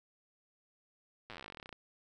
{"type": "slowing click train", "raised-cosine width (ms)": 0.3, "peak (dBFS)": -30, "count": 24, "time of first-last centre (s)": [1.3, 1.727], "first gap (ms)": 8, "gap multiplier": 1.07, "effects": []}